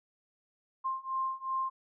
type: beating tone pair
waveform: sine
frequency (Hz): 1054 / 1056.7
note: C6 / C6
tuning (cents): +12 / +17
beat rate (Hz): 2.7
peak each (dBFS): -35 / -34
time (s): 0.84-1.7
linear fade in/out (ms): 20
effects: none